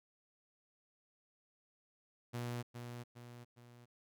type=tone with echo; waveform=sawtooth; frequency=120.5 Hz; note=B2; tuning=42 cents flat; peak=-35 dBFS; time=2.33-2.63 s; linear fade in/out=20 ms; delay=410 ms; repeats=3; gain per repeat=-6 dB; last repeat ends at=3.86 s; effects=none